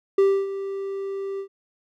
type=tone with ADSR envelope; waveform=triangle; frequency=392 Hz; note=G4; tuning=in tune; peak=-11 dBFS; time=0.18-1.48 s; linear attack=5 ms; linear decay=280 ms; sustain=-14 dB; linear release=86 ms; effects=none